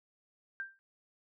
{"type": "tone with exponential decay", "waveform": "sine", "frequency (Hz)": 1577, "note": "G6", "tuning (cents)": 10, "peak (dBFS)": -33, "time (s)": [0.6, 0.79], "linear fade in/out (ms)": 0, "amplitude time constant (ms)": 41, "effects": []}